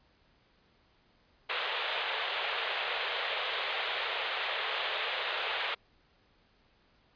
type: band-pass noise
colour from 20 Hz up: white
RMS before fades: -34 dBFS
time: 1.49-5.75 s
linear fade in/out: 10 ms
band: 430 to 3700 Hz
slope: 48 dB/octave
effects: pink hiss -67 dBFS RMS until 7.15 s + resampled to 11025 Hz